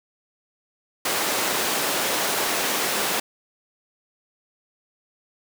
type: high-pass noise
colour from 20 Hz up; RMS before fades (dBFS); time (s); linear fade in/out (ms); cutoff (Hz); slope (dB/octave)
pink; -24; 1.05-3.2; 5; 370; 12
effects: none